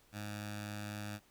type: tone with notch filter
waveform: 10% pulse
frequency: 103.83 Hz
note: G#2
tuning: in tune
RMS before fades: -43 dBFS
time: 0.12-1.2 s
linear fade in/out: 50 ms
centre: 430 Hz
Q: 0.85
effects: pink hiss -67 dBFS RMS until 1.3 s